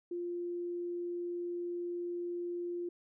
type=tone; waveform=sine; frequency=349.2 Hz; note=F4; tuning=in tune; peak=-35 dBFS; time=0.11-2.89 s; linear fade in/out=5 ms; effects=none